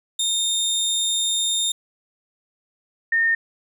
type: tone pair in turn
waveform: 25% pulse / sine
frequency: 3654 / 1827 Hz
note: A#7 / A#6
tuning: -35 / -35 cents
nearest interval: octave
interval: 1200 cents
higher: first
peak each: -16 dBFS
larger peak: neither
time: 0.19-1.72 / 3.12-3.35 s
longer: first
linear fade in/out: 5 ms
effects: none